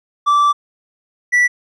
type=tone pair in turn; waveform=triangle; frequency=1165 / 1959.3 Hz; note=D6 / B6; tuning=-14 / -14 cents; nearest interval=major sixth; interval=900 cents; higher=second; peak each=-8 dBFS; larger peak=neither; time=0.26-0.53 / 1.32-1.48 s; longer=first; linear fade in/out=20 ms; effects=resampled to 22050 Hz